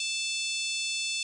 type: harmonic tone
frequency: 880 Hz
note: A5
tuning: in tune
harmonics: 3 / 4 / 5 / 6 / 7 / 8 / 9 / 10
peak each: -33 / -35 / -37 / -39 / -40 / -41 / -42 / -43 dBFS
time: 0-1.23 s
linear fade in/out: 2 ms
effects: 10-bit